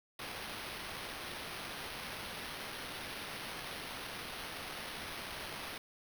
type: noise with sample-and-hold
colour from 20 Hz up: white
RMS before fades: -44 dBFS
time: 0.19-5.78 s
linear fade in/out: 2 ms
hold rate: 7350 Hz
effects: none